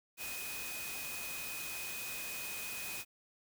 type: tone in noise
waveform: sine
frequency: 2500 Hz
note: D#7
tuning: 8 cents sharp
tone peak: -44 dBFS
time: 0.17-3.05 s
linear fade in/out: 50 ms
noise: white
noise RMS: -43 dBFS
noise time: 0.17-3.05 s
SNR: -4 dB
effects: none